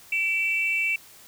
sine tone pair together, 2316 / 2682 Hz, D7 / E7, -25 / +29 cents, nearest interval minor third, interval 254 cents, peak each -24 dBFS, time 0.12-0.96 s, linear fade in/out 5 ms, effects tanh soft clip ceiling -15 dBFS + white hiss -50 dBFS RMS until 1.27 s

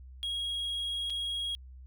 triangle tone with dropouts, 3293 Hz, G#7, 15 cents flat, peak -30 dBFS, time 0.23-1.55 s, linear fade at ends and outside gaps 0 ms, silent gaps 1.099-1.103 s, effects added 64 Hz sine -46 dBFS peak until 1.86 s

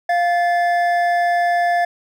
triangle tone pair together, 698.5 / 1736.9 Hz, F5 / A6, 0 / -23 cents, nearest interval octave + major third, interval 1577 cents, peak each -13 / -21 dBFS, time 0.09-1.85 s, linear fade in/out 5 ms, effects none

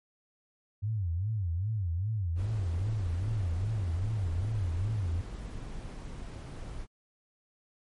sine tone with vibrato, 96 Hz, G2, 36 cents flat, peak -28 dBFS, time 0.82-5.22 s, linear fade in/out 20 ms, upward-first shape sine, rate 2.5 Hz, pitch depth 260 cents each way
brown noise, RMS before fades -40 dBFS, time 2.35-6.87 s, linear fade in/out 50 ms
effects MP3 48 kbps

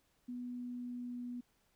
sine tone with pitch glide, 245.9 to 244.3 Hz, B3 to B3, -7 to -19 cents, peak -40 dBFS, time 0.28-1.41 s, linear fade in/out 10 ms, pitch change -12 cents, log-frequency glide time 0.45-1.18 s, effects pink hiss -75 dBFS RMS until 1.75 s

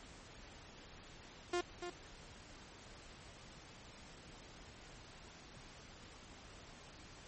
sawtooth tone with echo, 352.6 Hz, F4, 17 cents sharp, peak -30 dBFS, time 1.53-1.61 s, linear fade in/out 5 ms, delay 290 ms, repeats 1, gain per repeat -8 dB, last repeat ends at 1.9 s, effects pink hiss -56 dBFS RMS until 7.27 s + MP3 32 kbps

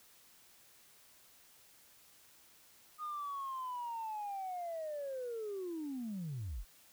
sine linear sweep, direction down, 1239 to 32.7 Hz, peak -37 dBFS, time 2.98-6.65 s, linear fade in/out 50 ms, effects tanh soft clip ceiling -35 dBFS + white hiss -63 dBFS RMS until 6.92 s

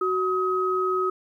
sine tone pair together, 372.3 / 1267.5 Hz, F#4 / D#6, +11 / +32 cents, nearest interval octave + major sixth, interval 2121 cents, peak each -24 dBFS, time 0.01-1.1 s, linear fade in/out 5 ms, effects 10-bit

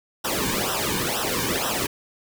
pink noise with flanger, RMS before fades -25 dBFS, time 0.24-1.87 s, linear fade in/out 10 ms, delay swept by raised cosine 0.44 to 1.54 ms, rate 2.1 Hz, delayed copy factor -0.9, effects none

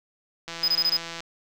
click train, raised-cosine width 0.2 ms, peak -18 dBFS, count 122, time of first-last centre 0.48-1.205 s, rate 167 Hz
triangle tone bursts, 5020 Hz, D#8, 15 cents sharp, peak -18 dBFS, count 5, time 0.63-0.97 s, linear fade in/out 5 ms, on 52 ms, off 20 ms
effects none

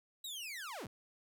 sawtooth linear sweep, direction down, 3932 to 60.7 Hz, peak -39 dBFS, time 0.24-0.87 s, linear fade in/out 5 ms, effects none

